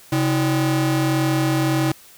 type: ring-modulated tone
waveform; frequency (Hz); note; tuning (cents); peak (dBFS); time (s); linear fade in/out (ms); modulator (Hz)
45% pulse; 227.5; A#3; -42; -14; 0.12-1.92; 5; 92.9
effects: white hiss -47 dBFS RMS until 2.17 s